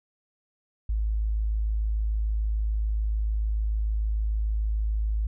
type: tone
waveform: sine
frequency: 53.4 Hz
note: G#1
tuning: 49 cents sharp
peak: -23 dBFS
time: 0.89-5.27 s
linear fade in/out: 5 ms
effects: none